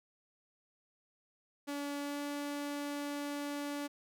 sawtooth tone with pitch glide, 286 to 288.3 Hz, D4 to D4, -46 to -32 cents, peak -33 dBFS, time 1.67-3.88 s, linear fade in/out 20 ms, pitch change +14 cents, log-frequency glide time 2.01-2.2 s, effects none

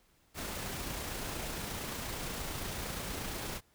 pink noise with amplitude modulation, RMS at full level -38 dBFS, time 0.34-3.61 s, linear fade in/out 50 ms, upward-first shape sine, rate 28.6 Hz, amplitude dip 25%, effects pink hiss -69 dBFS RMS until 3.74 s

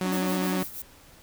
sawtooth tone, 185 Hz, F#3, in tune, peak -22 dBFS, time 0.01-0.63 s, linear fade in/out 2 ms
40% pulse tone with vibrato, 288.4 Hz, D4, 31 cents flat, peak -29 dBFS, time 0.02-0.65 s, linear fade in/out 50 ms, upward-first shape square, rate 10 Hz, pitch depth 73 cents each way
violet noise with tremolo, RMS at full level -36 dBFS, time 0.12-0.82 s, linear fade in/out 2 ms, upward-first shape sine, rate 6.3 Hz, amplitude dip 60%
effects pink hiss -53 dBFS RMS until 1.22 s

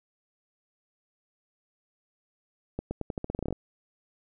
accelerating click train, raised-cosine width 2 ms, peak -18 dBFS, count 14, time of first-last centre 2.79-3.526 s, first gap 120 ms, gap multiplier 0.86, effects none

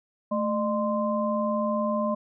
sine tone cluster, 218.4 / 606 / 1041 Hz, A3 / D#5 / C6, -13 / -46 / -9 cents, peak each -27 / -27 / -30 dBFS, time 0.31-2.15 s, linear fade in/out 10 ms, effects none

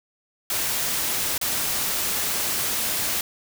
white noise with dropouts, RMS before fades -25 dBFS, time 0.5-3.21 s, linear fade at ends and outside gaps 2 ms, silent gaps 1.379-1.413 s, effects none

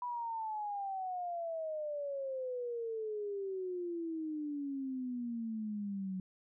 sine exponential sweep, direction down, 987.8 to 185 Hz, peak -36 dBFS, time 0.02-6.2 s, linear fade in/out 2 ms, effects none

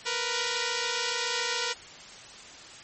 5% pulse tone pair together, 466.2 / 493.3 Hz, A#4 / B4, 0 / -2 cents, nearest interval minor second, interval 98 cents, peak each -19 dBFS, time 0.05-1.74 s, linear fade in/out 20 ms, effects white hiss -46 dBFS RMS until 2.83 s + MP3 32 kbps

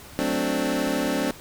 25% pulse chord, D dominant seventh, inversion first, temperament equal, 185 / 220 / 261.6 / 293.7 Hz, F#3 / A3 / C4 / D4, 0 / 0 / 0 / 0 cents, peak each -28 / -27 / -23 / -23 dBFS, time 0.19-1.31 s, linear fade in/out 0 ms, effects pink hiss -44 dBFS RMS until 1.4 s

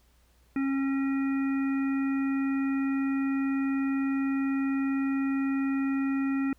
harmonic tone, 272.1 Hz, C#4, 32 cents flat, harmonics 1 / 3 / 5 / 7 / 9, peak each -25 / -46 / -41 / -42 / -44 dBFS, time 0.56-6.53 s, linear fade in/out 2 ms, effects added 60 Hz sine -61 dBFS peak until 6.58 s + pink hiss -67 dBFS RMS until 6.58 s

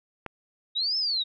click, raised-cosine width 0.5 ms, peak -19 dBFS, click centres 0.263 s
sine linear two-way sweep, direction up then down, 3704 to 5320 to 3704 Hz, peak -24 dBFS, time 0.75-1.24 s, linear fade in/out 20 ms, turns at 0.97 s
effects none

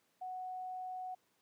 sine tone, 740 Hz, F#5, in tune, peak -40 dBFS, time 0.21-1.15 s, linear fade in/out 10 ms, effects pink hiss -75 dBFS RMS until 1.41 s + high-pass 200 Hz 12 dB/octave

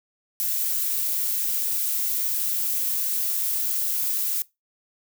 violet noise with high-pass filter sweep, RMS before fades -25 dBFS, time 0.4-4.42 s, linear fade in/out 0 ms, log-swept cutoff 1300 to 430 Hz, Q 0.99, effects noise-tail reverb RT60 0.2 s tail -21 dB re dry

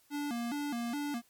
square tone with vibrato, 261.6 Hz, C4, in tune, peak -34 dBFS, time 0.1-1.22 s, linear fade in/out 50 ms, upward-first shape square, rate 2.4 Hz, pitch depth 180 cents each way, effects white hiss -67 dBFS RMS until 1.29 s + MP3 96 kbps

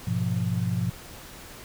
sine chord, F diminished, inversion first, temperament equal, 103.83 / 123.47 / 174.61 Hz, Ab2 / Cb3 / F3, 0 / 0 / 0 cents, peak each -28 dBFS, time 0.07-0.9 s, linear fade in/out 5 ms, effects pink hiss -44 dBFS RMS until 1.64 s

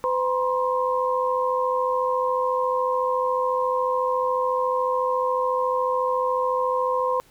sine tone cluster, 508 / 959 / 1053 Hz, B4 / A#5 / C6, +49 / +49 / +11 cents, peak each -23 / -27 / -25 dBFS, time 0.04-7.2 s, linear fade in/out 0 ms, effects pink hiss -56 dBFS RMS until 7.3 s

